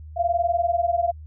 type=tone pair together; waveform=sine; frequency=678.2 / 698.5 Hz; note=E5 / F5; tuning=+49 / 0 cents; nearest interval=minor second; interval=51 cents; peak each=-22 dBFS; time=0.16-1.12 s; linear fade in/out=20 ms; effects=added 77 Hz sine -37 dBFS peak until 1.26 s